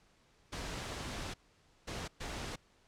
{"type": "noise bursts at uneven times", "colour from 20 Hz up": "pink", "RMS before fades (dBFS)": -41, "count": 3, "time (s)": [[0.52, 1.34], [1.87, 2.08], [2.2, 2.56]], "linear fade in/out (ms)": 10, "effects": ["pink hiss -68 dBFS RMS until 2.87 s", "low-pass 7000 Hz 12 dB/octave"]}